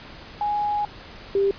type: tone pair in turn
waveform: sine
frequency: 830.6 / 395.3 Hz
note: G#5 / G4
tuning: 0 / +15 cents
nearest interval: octave + minor second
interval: 1285 cents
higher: first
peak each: -21 / -17 dBFS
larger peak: second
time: 0.41-0.85 / 1.35-1.51 s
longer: first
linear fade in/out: 2 ms
effects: pink hiss -42 dBFS RMS until 1.58 s + resampled to 11025 Hz